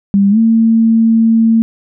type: tone with pitch glide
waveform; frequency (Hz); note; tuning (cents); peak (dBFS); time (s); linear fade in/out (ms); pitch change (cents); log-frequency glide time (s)
sine; 198.9 to 225.9; G3 to A3; +25 to +46; -6; 0.14-1.62; 0; +221; 0.3-0.38
effects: none